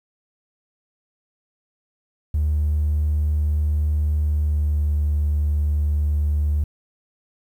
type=tone with pitch glide; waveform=triangle; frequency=75.3 to 74.26 Hz; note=D2 to D2; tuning=+44 to +20 cents; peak=-14 dBFS; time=2.34-6.64 s; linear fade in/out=5 ms; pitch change=-24 cents; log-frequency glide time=4.08-4.94 s; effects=tanh soft clip ceiling -14 dBFS + 9-bit